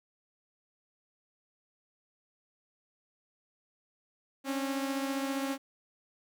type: beating tone pair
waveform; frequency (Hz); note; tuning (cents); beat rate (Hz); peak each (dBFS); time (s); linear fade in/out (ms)
sawtooth; 271 / 286; C#4 / D4; -39 / -46; 15; -28 / -35; 4.44-5.58; 50
effects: 11-bit

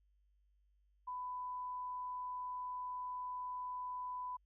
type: tone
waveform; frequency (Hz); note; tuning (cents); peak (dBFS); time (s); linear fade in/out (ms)
sine; 998; B5; +18; -40; 1.07-4.37; 10
effects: added 50 Hz sine -70 dBFS peak until 4.45 s

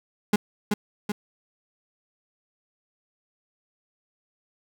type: tone with echo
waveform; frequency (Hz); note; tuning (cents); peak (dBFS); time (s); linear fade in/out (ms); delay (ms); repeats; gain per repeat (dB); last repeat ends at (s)
35% pulse; 207.7; G#3; 0; -15; 0.33-0.36; 5; 380; 2; -4; 1.12
effects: none

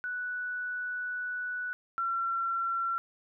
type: tone pair in turn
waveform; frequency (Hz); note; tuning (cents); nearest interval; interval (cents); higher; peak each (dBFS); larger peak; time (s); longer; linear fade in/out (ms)
sine; 1480 / 1359.4; F#6 / F6; 0 / -47; minor second; 147; first; -32 / -28; second; 0.04-1.73 / 1.98-2.98; first; 0
effects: none

